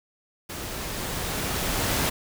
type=noise with level ramp; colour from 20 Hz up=pink; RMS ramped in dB=-35 to -24 dBFS; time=0.49-2.1 s; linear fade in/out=10 ms; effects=none